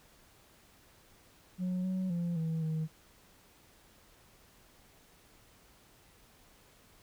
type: tone with pitch steps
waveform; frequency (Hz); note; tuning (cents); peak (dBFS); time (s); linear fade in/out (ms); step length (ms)
sine; 182.4 / 186.5 / 172.2 / 161.7 / 158; F#3 / F#3 / F3 / E3 / D#3; -24 / +14 / -24 / -33 / +27; -28; 1.58-2.88; 50; 260
effects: tanh soft clip ceiling -30 dBFS + pink hiss -62 dBFS RMS until 7.02 s